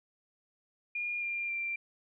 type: tone with pitch steps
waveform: sine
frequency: 2422 / 2393 / 2364 Hz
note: D#7 / D7 / D7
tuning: -47 / +32 / +11 cents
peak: -32 dBFS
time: 0.95-1.76 s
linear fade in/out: 5 ms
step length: 270 ms
effects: none

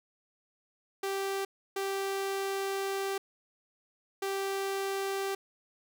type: tone bursts at uneven times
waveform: sawtooth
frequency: 390.9 Hz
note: G4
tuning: 5 cents flat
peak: -27 dBFS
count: 3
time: 1.03-1.45 / 1.76-3.18 / 4.22-5.35 s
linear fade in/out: 5 ms
effects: none

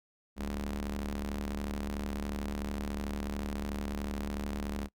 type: ring-modulated tone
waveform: sawtooth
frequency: 73.7 Hz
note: D2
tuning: 7 cents sharp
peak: -27 dBFS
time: 0.36-4.89 s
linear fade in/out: 50 ms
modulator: 132 Hz
effects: noise-tail reverb RT60 0.1 s tail -23 dB re dry

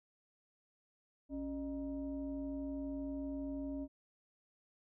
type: tone with frequency modulation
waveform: sine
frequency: 277.2 Hz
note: C#4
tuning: in tune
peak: -38 dBFS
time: 1.29-3.88 s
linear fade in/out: 50 ms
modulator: 333 Hz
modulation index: 0.64
effects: none

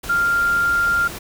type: tone in noise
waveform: sine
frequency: 1395 Hz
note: F6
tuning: 2 cents flat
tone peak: -15 dBFS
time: 0.09-1.08 s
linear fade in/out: 10 ms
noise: pink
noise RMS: -32 dBFS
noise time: 0.03-1.19 s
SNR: +14 dB
effects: none

